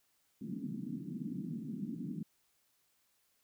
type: band-pass noise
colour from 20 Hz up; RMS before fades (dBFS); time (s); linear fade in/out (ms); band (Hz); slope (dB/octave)
white; -41; 0.41-2.23; 5; 150 to 280; 48
effects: white hiss -75 dBFS RMS until 3.43 s